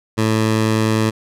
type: tone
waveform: 15% pulse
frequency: 110 Hz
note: A2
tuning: in tune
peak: -8 dBFS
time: 0.17-1.11 s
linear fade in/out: 20 ms
effects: low-pass 11000 Hz 12 dB/octave